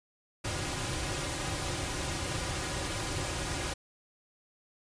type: noise with comb filter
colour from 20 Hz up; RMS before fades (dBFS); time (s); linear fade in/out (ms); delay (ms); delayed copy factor
pink; -34; 0.44-3.74; 10; 4.5; -0.65
effects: resampled to 22050 Hz